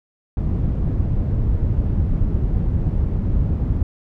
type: low-pass noise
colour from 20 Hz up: white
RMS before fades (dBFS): -19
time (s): 0.37-3.83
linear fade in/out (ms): 2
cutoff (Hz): 100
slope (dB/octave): 12
effects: none